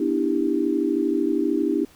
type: chord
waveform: sine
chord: E minor seventh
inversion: second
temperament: just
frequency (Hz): 247.2 / 296.7 / 329.6 / 395.6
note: B3 / D4 / E4 / G4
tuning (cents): +2 / +18 / 0 / +16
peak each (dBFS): -28 / -23 / -24 / -26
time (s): 0-1.85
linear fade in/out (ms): 5
effects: pink hiss -53 dBFS RMS until 1.95 s